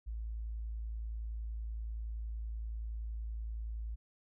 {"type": "tone", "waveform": "sine", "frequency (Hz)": 55.3, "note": "A1", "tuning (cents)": 9, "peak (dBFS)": -37, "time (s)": [0.06, 3.96], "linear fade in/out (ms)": 20, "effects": []}